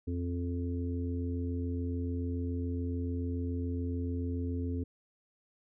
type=harmonic tone; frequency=87 Hz; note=F2; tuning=6 cents flat; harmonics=1 / 3 / 4 / 5; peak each=-33 / -36 / -48 / -43 dBFS; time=0.07-4.84 s; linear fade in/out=10 ms; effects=none